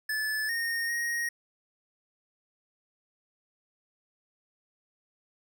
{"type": "tone with pitch steps", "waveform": "square", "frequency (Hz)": [1736, 1848, 1875], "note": ["A6", "A#6", "A#6"], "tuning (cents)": [-24, -16, 10], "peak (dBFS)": -29, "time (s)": [0.09, 1.29], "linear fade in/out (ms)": 5, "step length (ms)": 400, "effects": []}